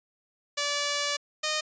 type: tone pair in turn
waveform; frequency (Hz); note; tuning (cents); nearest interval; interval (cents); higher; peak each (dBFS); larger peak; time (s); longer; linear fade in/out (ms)
5% pulse; 578 / 614.7; D5 / D#5; -28 / -21; minor second; 107; second; -15; neither; 0.57-1.17 / 1.43-1.61; first; 10
effects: resampled to 16000 Hz